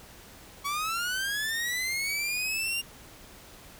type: linear sweep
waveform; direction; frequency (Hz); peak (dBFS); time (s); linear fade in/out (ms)
sawtooth; up; 1116 to 2811; -25; 0.64-2.82; 20
effects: pink hiss -50 dBFS RMS until 3.79 s